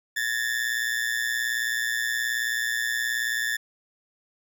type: ring-modulated tone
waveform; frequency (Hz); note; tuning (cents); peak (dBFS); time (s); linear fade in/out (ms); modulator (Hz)
40% pulse; 1760; A6; 0; -21; 0.16-3.57; 10; 59.4
effects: none